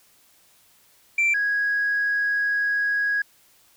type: tone pair in turn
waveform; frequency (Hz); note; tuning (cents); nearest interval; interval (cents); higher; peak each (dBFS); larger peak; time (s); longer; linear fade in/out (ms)
sine; 2348 / 1655.5; D7 / G#6; -1 / -6; tritone; 605; first; -15 / -19; first; 1.18-1.34 / 1.34-3.22; second; 5
effects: tanh soft clip ceiling -16 dBFS + white hiss -58 dBFS RMS until 3.76 s